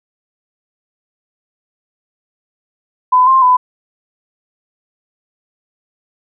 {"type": "tone with pitch steps", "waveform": "sine", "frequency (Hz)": [1007, 1054, 1003], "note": ["B5", "C6", "B5"], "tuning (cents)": [33, 12, 26], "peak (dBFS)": -6, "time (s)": [3.12, 3.57], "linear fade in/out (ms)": 10, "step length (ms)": 150, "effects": []}